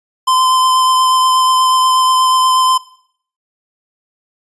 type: tone with vibrato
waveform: square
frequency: 1031 Hz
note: C6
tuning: 26 cents flat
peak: -10 dBFS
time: 0.27-2.78 s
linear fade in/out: 10 ms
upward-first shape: sine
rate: 8.3 Hz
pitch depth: 11 cents each way
effects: noise-tail reverb RT60 0.6 s tail -19 dB re dry + resampled to 24000 Hz